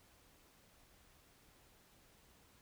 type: silence
effects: pink hiss -67 dBFS RMS until 2.61 s